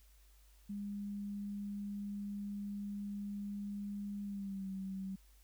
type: tone with pitch glide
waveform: sine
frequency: 202.9 to 191.73 Hz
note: G#3 to G3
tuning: -40 to -38 cents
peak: -39 dBFS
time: 0.69-5.16 s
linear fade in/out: 10 ms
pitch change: -98 cents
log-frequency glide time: 4.23-4.68 s
effects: added 50 Hz sine -61 dBFS peak until 5.43 s + white hiss -70 dBFS RMS until 5.43 s